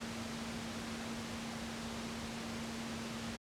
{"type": "tone in noise", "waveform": "sine", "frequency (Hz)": 228.9, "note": "A#3", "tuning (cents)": -31, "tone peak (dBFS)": -43, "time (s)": [0, 3.37], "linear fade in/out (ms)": 20, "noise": "pink", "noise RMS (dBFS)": -43, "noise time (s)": [0, 3.37], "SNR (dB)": -3, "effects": ["high-pass 80 Hz 12 dB/octave", "low-pass 7000 Hz 12 dB/octave"]}